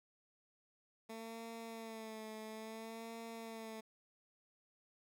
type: tone with vibrato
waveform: 15% pulse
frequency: 223.1 Hz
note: A3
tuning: 24 cents sharp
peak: -40 dBFS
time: 1.09-3.81 s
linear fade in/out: 10 ms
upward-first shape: sine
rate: 0.59 Hz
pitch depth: 42 cents each way
effects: none